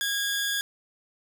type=tone pair together; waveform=sawtooth; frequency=1636 / 3469 Hz; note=G#6 / A7; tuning=-26 / -25 cents; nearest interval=octave + minor second; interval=1301 cents; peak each=-24 / -27 dBFS; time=0.01-0.61 s; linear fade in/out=0 ms; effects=none